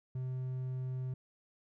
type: tone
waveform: triangle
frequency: 128.6 Hz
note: C3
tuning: 30 cents flat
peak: -33 dBFS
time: 0.15-1.14 s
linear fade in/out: 5 ms
effects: none